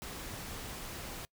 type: noise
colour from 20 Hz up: pink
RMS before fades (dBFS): -43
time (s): 0.02-1.25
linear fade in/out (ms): 0
effects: noise-tail reverb RT60 0.1 s tail -24 dB re dry